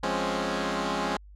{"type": "chord", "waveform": "10% pulse", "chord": "Db major seventh", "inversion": "first", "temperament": "equal", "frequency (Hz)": [174.61, 207.7, 261.6, 277.2], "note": ["F3", "Ab3", "C4", "Db4"], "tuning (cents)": [0, 0, 0, 0], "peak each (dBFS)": [-25, -23, -25, -24], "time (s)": [0.03, 1.17], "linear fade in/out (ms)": 5, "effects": ["added 50 Hz sine -46 dBFS peak until 1.35 s", "low-pass 6000 Hz 12 dB/octave"]}